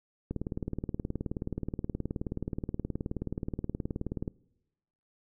click train, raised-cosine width 3 ms, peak -20 dBFS, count 76, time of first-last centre 0.31-4.278 s, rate 18.9 Hz, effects noise-tail reverb RT60 1.0 s tail -25 dB re dry

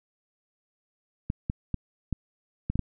clicks, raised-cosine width 5 ms, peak -15 dBFS, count 7, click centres 1.301 / 1.499 / 1.743 / 2.127 / 2.7 / 2.756 / 2.793 s, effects none

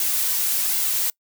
blue noise with flanger, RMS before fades -22 dBFS, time 0-1.1 s, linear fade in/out 2 ms, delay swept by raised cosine 1.6 to 3.8 ms, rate 1.3 Hz, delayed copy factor -0.55, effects noise-tail reverb RT60 0.1 s tail -25 dB re dry

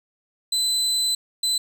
30% pulse tone bursts at uneven times, 4025 Hz, B7, 32 cents sharp, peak -17 dBFS, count 2, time 0.52-1.15 / 1.43-1.58 s, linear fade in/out 5 ms, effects none

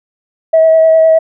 sine tone with vibrato, 644 Hz, E5, 41 cents flat, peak -3 dBFS, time 0.53-1.19 s, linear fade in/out 10 ms, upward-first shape sine, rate 9.8 Hz, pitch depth 13 cents each way, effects tanh soft clip ceiling 0 dBFS

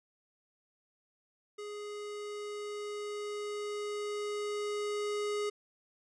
square tone with level ramp, 415.3 Hz, G#4, in tune, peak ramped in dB -41 to -32 dBFS, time 1.58-5.5 s, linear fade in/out 10 ms, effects resampled to 22050 Hz

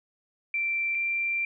sine tone pair in turn, 2349 / 2361 Hz, D7 / D7, 0 / +9 cents, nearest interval unison, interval 9 cents, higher second, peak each -25 dBFS, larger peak neither, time 0.54-0.95 / 0.95-1.45 s, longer second, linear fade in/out 2 ms, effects none

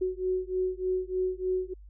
sine beating tone pair, 368.7 / 372 Hz, F#4 / F#4, -6 / +9 cents, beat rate 3.3 Hz, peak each -30 dBFS, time 0.01-1.74 s, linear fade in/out 10 ms, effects added 50 Hz sine -46 dBFS peak until 1.89 s

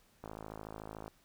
click train, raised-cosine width 1 ms, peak -30 dBFS, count 46, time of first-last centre 0.24-1.08 s, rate 53.6 Hz, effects pink hiss -68 dBFS RMS until 1.24 s

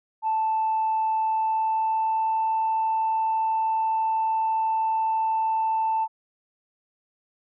sine tone with pitch glide, 880 to 886.1 Hz, A5 to A5, 0 to +12 cents, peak -20 dBFS, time 0.22-6.08 s, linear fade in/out 50 ms, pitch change +12 cents, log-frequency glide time 1.18-2.43 s, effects tanh soft clip ceiling -17 dBFS

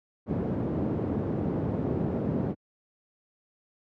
pink band-pass noise, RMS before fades -29 dBFS, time 0.26-2.55 s, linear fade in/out 50 ms, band 120 to 390 Hz, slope 12 dB/octave, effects high-pass 60 Hz 12 dB/octave

